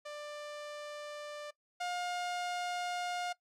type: tone pair in turn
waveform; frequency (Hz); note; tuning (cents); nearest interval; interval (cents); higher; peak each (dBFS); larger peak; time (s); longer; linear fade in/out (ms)
sawtooth; 592 / 711.8; D5 / F5; +14 / +33; minor third; 319; second; -38 / -31; second; 0.05-1.51 / 1.8-3.33; second; 10
effects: noise-tail reverb RT60 0.1 s tail -20 dB re dry + low-pass 7000 Hz 12 dB/octave